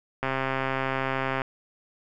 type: click train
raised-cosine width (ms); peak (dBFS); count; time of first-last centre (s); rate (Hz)
0.5; -12; 159; 0.23-1.418; 133
effects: none